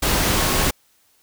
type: tone in noise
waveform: sine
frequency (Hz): 1093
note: C#6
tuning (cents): -25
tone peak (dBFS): -30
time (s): 0.36-0.66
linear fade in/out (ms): 10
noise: pink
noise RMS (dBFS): -19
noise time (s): 0.02-0.71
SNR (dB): -14
effects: white hiss -60 dBFS RMS until 1.22 s